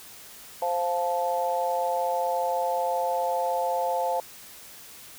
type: chord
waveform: sine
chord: F major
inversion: second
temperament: just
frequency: 523.8 / 698.5 / 873.1 Hz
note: C5 / F5 / A5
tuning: +2 / 0 / -14 cents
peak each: -28 dBFS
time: 0.62-4.2 s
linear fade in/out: 2 ms
effects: white hiss -46 dBFS RMS until 5.18 s